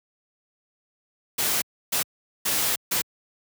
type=noise bursts at uneven times; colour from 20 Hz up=white; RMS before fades=-24 dBFS; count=4; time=1.38-1.62 / 1.92-2.03 / 2.45-2.76 / 2.91-3.02 s; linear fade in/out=10 ms; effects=high-pass 80 Hz 12 dB/octave